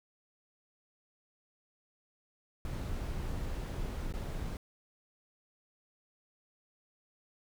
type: noise with dropouts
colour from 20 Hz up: brown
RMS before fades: -37 dBFS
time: 2.65-4.57 s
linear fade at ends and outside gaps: 1 ms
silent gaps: 4.125-4.138 s
effects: none